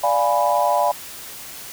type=chord; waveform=sine; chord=D diminished seventh; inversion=none; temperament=equal; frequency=587.3 / 698.5 / 830.6 / 987.8 Hz; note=D5 / F5 / Ab5 / Cb6; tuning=0 / 0 / 0 / 0 cents; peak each=-21 dBFS; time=0.03-0.92 s; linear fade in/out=10 ms; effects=white hiss -36 dBFS RMS until 1.72 s